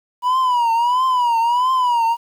triangle tone with vibrato, 974 Hz, B5, 24 cents flat, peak -12 dBFS, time 0.22-2.17 s, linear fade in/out 50 ms, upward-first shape triangle, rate 1.5 Hz, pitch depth 130 cents each way, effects 8-bit

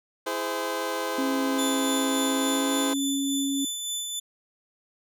20% pulse chord, E augmented, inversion none, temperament equal with one note detuned, 329.6 / 415.3 / 515.7 Hz, E4 / G#4 / B#4, 0 / 0 / -25 cents, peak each -29 / -28 / -25 dBFS, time 0.26-2.94 s, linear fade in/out 10 ms
sine tone with pitch glide, 270 to 275.5 Hz, C#4 to C#4, -45 to -11 cents, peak -25 dBFS, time 1.18-3.65 s, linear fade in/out 5 ms, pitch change +34 cents, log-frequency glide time 2.37-2.78 s
20% pulse tone with tremolo, 3510 Hz, A7, 5 cents flat, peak -22 dBFS, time 1.58-4.2 s, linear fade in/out 10 ms, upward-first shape sine, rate 3.5 Hz, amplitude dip 35%
effects none

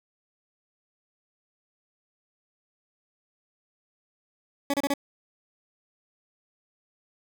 20% pulse tone bursts, 281.6 Hz, C#4, 27 cents sharp, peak -18 dBFS, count 4, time 4.7-4.938 s, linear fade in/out 2 ms, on 37 ms, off 30 ms, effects none

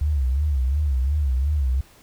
sine tone with vibrato, 69.3 Hz, C#2, in tune, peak -18 dBFS, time 0.01-1.81 s, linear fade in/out 5 ms, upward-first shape sine, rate 2.8 Hz, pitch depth 160 cents each way, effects pink hiss -52 dBFS RMS until 2.02 s

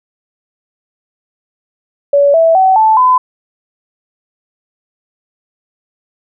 sine tone with pitch steps, 568 / 656.2 / 758.2 / 876 / 1012.1 Hz, C#5 / E5 / F#5 / A5 / B5, +42 / -8 / +42 / -8 / +42 cents, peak -5 dBFS, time 2.13-3.18 s, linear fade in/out 5 ms, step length 210 ms, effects none

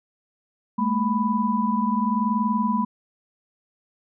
sine tone cluster, 207.3 / 228.1 / 992 Hz, G#3 / A#3 / B5, -3 / -37 / +7 cents, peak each -24 dBFS, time 0.78-2.85 s, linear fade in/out 10 ms, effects none

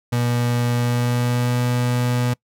35% pulse tone with pitch glide, 120.7 to 122.74 Hz, B2 to B2, -39 to -10 cents, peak -16 dBFS, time 0.12-2.34 s, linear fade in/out 10 ms, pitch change +29 cents, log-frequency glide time 0.75-1.59 s, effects noise-tail reverb RT60 0.1 s tail -24 dB re dry

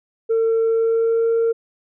sine tone with pitch glide, 452.2 to 458.2 Hz, A4 to A#4, +47 to -30 cents, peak -13 dBFS, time 0.29-1.53 s, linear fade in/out 20 ms, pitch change +23 cents, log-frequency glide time 0.65-1.29 s, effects tanh soft clip ceiling -13 dBFS

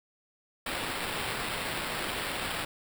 white noise with sample-and-hold, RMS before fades -34 dBFS, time 0.66-2.65 s, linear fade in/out 5 ms, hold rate 6300 Hz, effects none

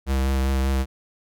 square tone with vibrato, 66.7 Hz, C2, 34 cents sharp, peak -20 dBFS, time 0.06-0.86 s, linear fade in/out 50 ms, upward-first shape sine, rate 5.1 Hz, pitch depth 19 cents each way, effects none

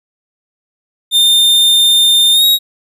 45% pulse tone with pitch glide, 3617 to 3792 Hz, A7 to A#7, +47 to +29 cents, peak -6 dBFS, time 1.11-2.59 s, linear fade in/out 50 ms, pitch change +82 cents, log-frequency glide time 2.32-2.45 s, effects none

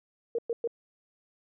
sine tone bursts, 466.1 Hz, A#4, in tune, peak -26 dBFS, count 3, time 0.35-0.675 s, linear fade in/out 2 ms, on 35 ms, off 110 ms, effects none

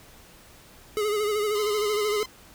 square tone with vibrato, 420.3 Hz, G#4, 21 cents sharp, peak -24 dBFS, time 0.97-2.23 s, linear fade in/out 0 ms, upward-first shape sine, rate 13 Hz, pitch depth 51 cents each way
10% pulse tone, 1031 Hz, C6, 26 cents flat, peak -26 dBFS, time 1.55-2.26 s, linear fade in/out 5 ms
effects pink hiss -51 dBFS RMS until 2.54 s

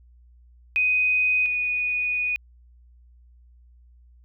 sine tone pair in turn, 2500 / 2473 Hz, D#7 / D#7, +8 / -11 cents, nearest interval unison, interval 19 cents, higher first, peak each -18 / -22 dBFS, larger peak first, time 0.76-1.46 / 1.46-2.36 s, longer second, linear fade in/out 0 ms, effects added 60 Hz sine -50 dBFS peak until 4.24 s

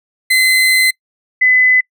35% pulse / sine tone pair in turn, 2047 / 2013 Hz, C7 / B6, -38 / +33 cents, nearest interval unison, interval 29 cents, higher first, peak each -7 dBFS, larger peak neither, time 0.3-0.91 / 1.41-1.81 s, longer first, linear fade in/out 10 ms, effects noise-tail reverb RT60 0.1 s tail -26 dB re dry

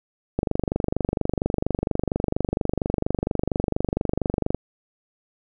click train, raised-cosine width 2 ms, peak -8 dBFS, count 102, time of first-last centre 0.39-4.546 s, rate 24.3 Hz, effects none

